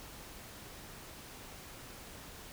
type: silence
effects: pink hiss -50 dBFS RMS until 2.52 s